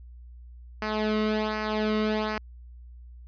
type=tone with flanger; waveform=sawtooth; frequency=214.8 Hz; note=A3; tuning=41 cents flat; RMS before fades=-27 dBFS; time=0.82-2.38 s; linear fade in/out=2 ms; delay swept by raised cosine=0.27 to 1.22 ms; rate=1.3 Hz; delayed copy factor=-0.7; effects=added 60 Hz sine -43 dBFS peak until 3.27 s + resampled to 11025 Hz